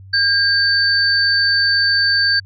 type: tone pair together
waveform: sine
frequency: 1610 / 4554 Hz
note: G6 / C#8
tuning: +46 / +46 cents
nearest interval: octave + tritone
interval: 1800 cents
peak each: -15 dBFS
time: 0.13-2.4 s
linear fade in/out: 10 ms
effects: added 96 Hz sine -36 dBFS peak until 2.45 s